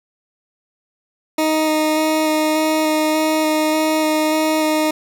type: tone with vibrato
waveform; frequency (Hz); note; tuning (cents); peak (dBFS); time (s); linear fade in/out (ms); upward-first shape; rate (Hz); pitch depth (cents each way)
20% pulse; 311.1; D#4; 0; -10; 1.38-4.91; 5; square; 1.7; 9
effects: none